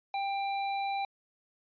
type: tone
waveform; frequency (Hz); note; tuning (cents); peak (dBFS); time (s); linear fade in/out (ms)
square; 791; G5; +15; -31; 0.14-1.05; 2
effects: resampled to 11025 Hz